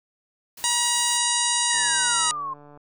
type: noise with tremolo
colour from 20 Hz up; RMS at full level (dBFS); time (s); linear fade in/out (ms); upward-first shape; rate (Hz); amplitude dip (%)
white; -41; 0.57-1.18; 5; triangle; 7.7; 30
type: harmonic tone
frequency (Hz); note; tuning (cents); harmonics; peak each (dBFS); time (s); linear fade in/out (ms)
957; A#5; +45; 1 / 2 / 3 / 4 / 5 / 6 / 7 / 8 / 9 / 10; -28 / -31 / -30 / -28 / -31 / -31 / -28 / -31 / -29 / -29; 0.64-2.31; 0
type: exponential sweep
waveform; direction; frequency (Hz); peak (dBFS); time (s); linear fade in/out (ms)
sine; down; 1900 to 1047; -27; 1.7-2.54; 10
type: click train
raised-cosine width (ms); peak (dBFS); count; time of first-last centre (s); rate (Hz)
1; -34; 152; 1.74-2.774; 146
effects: none